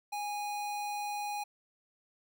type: tone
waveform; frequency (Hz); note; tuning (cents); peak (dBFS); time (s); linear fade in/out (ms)
square; 825; G#5; -12; -35; 0.12-1.44; 10
effects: none